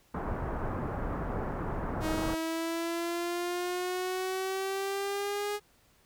pink low-pass noise, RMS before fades -34 dBFS, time 0.14-2.35 s, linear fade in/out 5 ms, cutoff 1400 Hz, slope 24 dB/octave
sawtooth exponential sweep, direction up, 313.4 to 415.3 Hz, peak -27 dBFS, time 2-5.6 s, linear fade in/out 50 ms
effects pink hiss -65 dBFS RMS until 6.05 s

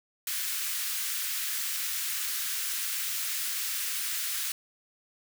white high-pass noise, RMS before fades -32 dBFS, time 0.27-4.52 s, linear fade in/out 2 ms, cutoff 1400 Hz, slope 24 dB/octave, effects none

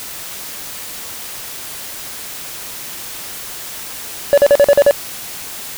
triangle tone bursts, 570 Hz, C#5, 48 cents sharp, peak -3 dBFS, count 7, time 4.33-4.91 s, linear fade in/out 0 ms, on 46 ms, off 43 ms, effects white hiss -29 dBFS RMS until 5.77 s

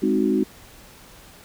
sine chord, Ab dominant seventh, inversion none, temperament equal, 207.7 / 261.6 / 311.1 / 370 Hz, Ab3 / C4 / Eb4 / Gb4, 0 / 0 / 0 / 0 cents, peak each -23 dBFS, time 0.02-0.44 s, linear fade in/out 10 ms, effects pink hiss -47 dBFS RMS until 1.44 s

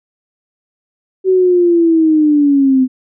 sine linear sweep, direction down, 380 to 254.6 Hz, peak -7 dBFS, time 1.24-2.88 s, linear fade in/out 50 ms, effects none

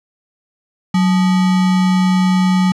sine tone with sample-and-hold, 185 Hz, F#3, in tune, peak -10 dBFS, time 0.94-2.72 s, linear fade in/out 5 ms, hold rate 1050 Hz, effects low-pass 6000 Hz 12 dB/octave

